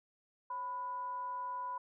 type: tone with frequency modulation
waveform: sine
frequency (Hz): 994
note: B5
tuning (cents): +11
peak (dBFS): -37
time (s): 0.5-1.78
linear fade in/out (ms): 5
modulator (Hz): 450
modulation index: 0.23
effects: none